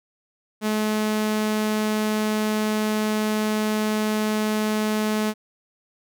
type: tone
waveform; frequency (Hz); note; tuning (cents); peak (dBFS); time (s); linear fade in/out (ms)
sawtooth; 214.4; A3; -45; -17; 0.61-5.34; 50
effects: none